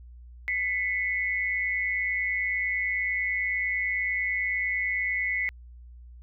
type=tone pair together; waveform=sine; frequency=2000 / 2191 Hz; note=B6 / C#7; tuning=+21 / -21 cents; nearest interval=major second; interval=158 cents; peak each=-27 / -29 dBFS; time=0.48-5.49 s; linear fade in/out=0 ms; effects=added 60 Hz sine -44 dBFS peak until 6.22 s